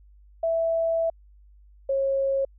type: tone pair in turn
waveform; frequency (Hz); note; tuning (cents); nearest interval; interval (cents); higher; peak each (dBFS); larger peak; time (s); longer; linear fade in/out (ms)
sine; 659.3 / 543.9; E5 / C#5; 0 / -33; minor third; 333; first; -21; neither; 0.43-1.1 / 1.89-2.45; first; 5
effects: added 50 Hz sine -50 dBFS peak until 2.58 s